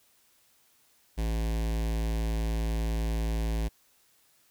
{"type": "tone with notch filter", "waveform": "square", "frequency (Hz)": 55.2, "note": "A1", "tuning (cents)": 6, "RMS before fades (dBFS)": -29, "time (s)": [1.17, 3.69], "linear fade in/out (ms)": 20, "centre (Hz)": 1300, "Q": 2, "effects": ["white hiss -65 dBFS RMS until 4.5 s"]}